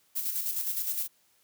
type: noise with tremolo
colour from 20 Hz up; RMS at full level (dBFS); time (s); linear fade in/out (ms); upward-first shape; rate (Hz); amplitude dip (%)
violet; -30; 0.15-1.08; 20; square; 9.7; 45
effects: white hiss -67 dBFS RMS until 1.43 s + high-pass 60 Hz 12 dB/octave